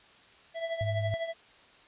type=tone with tremolo; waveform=square; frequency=662 Hz; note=E5; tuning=7 cents sharp; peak=-29 dBFS; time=0.54-1.34 s; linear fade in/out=50 ms; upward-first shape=triangle; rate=12 Hz; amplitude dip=75%
type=tone; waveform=sine; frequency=104.2 Hz; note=G#2; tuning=6 cents sharp; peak=-29 dBFS; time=0.81-1.14 s; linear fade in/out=0 ms
effects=white hiss -57 dBFS RMS until 1.87 s + resampled to 8000 Hz